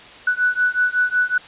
sine beating tone pair, 1480 / 1485.4 Hz, F#6 / F#6, 0 / +6 cents, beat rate 5.4 Hz, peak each -19 dBFS, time 0.27-1.38 s, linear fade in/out 5 ms, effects white hiss -41 dBFS RMS until 1.47 s + resampled to 8000 Hz

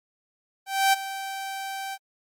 sawtooth tone with ADSR envelope, 778 Hz, G5, 13 cents flat, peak -12 dBFS, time 0.66-1.98 s, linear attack 270 ms, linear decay 18 ms, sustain -15 dB, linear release 48 ms, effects MP3 64 kbps

